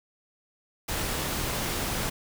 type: noise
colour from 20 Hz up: pink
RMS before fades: -30 dBFS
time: 0.88-2.1 s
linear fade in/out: 10 ms
effects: none